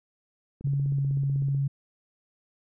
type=click train; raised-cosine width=3 ms; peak=-30 dBFS; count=16; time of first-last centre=0.61-1.547 s; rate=16 Hz
type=tone with pitch glide; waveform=sine; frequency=139.8 to 138.67 Hz; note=C#3 to C#3; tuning=+15 to +1 cents; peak=-23 dBFS; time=0.64-1.68 s; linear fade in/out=10 ms; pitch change=-14 cents; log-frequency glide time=0.94-0.99 s
effects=none